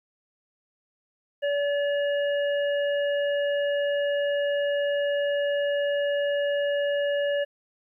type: harmonic tone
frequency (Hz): 573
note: D5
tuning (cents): -43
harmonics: 1 / 3 / 5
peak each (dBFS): -23 / -33 / -37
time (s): 1.42-7.45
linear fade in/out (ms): 20
effects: 11-bit